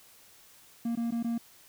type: tone with dropouts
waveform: triangle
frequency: 233.1 Hz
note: A#3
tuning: in tune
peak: -26 dBFS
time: 0.85-1.38 s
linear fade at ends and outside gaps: 5 ms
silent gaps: 0.954-0.972 / 1.108-1.121 / 1.228-1.244 s
effects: white hiss -57 dBFS RMS until 1.68 s